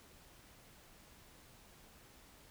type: silence
effects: pink hiss -61 dBFS RMS until 2.5 s